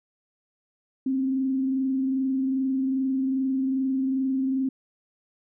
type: tone with frequency modulation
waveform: sine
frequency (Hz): 265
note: C4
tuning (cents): +22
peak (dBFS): -22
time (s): 1.06-4.69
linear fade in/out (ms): 5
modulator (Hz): 22.5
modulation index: 0.25
effects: none